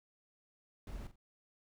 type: noise with echo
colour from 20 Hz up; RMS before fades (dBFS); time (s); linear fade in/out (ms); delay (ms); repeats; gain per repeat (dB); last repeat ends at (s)
brown; -45; 0.87-1.07; 2; 44; 2; -11; 1.158
effects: none